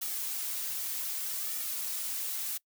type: noise with flanger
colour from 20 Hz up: blue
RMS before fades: -35 dBFS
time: 0.01-2.58 s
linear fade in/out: 10 ms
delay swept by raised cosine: 1.9 to 5 ms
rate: 0.65 Hz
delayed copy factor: -0.55
effects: noise-tail reverb RT60 0.1 s tail -23 dB re dry